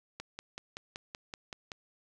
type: click train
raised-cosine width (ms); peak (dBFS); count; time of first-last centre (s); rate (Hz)
0.2; -23; 9; 0.2-1.718; 5.27
effects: none